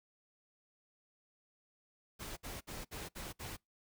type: noise bursts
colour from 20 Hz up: pink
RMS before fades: -45 dBFS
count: 6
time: 2.19-3.57 s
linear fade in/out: 20 ms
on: 180 ms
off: 60 ms
effects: noise-tail reverb RT60 0.2 s tail -26 dB re dry